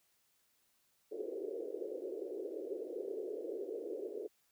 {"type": "band-pass noise", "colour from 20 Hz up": "pink", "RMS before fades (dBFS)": -42, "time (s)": [1.11, 4.28], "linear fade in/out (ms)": 20, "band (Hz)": [360, 490], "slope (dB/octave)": 48, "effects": ["white hiss -75 dBFS RMS until 4.51 s"]}